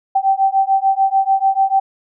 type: beating tone pair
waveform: sine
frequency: 773 / 779.8 Hz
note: G5 / G5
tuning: -24 / -9 cents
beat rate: 6.8 Hz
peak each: -15 dBFS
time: 0.15-1.8 s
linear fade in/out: 10 ms
effects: none